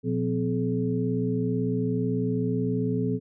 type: tone cluster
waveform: sine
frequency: 119.9 / 177.9 / 255.8 / 426.6 Hz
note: A#2 / F3 / C4 / G#4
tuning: +49 / +32 / -39 / +46 cents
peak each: -29 / -29 / -28 / -30 dBFS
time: 0.03-3.2 s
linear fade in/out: 50 ms
effects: none